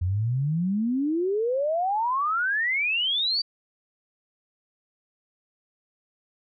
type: exponential sweep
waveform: sine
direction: up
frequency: 85.7 to 4699 Hz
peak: -22 dBFS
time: 0.01-3.42 s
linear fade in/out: 10 ms
effects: none